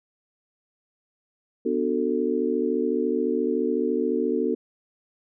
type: chord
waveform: sine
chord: B minor seventh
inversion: none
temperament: just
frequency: 246.9 / 296.3 / 370.4 / 444.5 Hz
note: B3 / D4 / F#4 / A4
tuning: 0 / +15 / +2 / +18 cents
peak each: -27 / -28 / -27 / -26 dBFS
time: 1.65-4.55 s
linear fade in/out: 10 ms
effects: none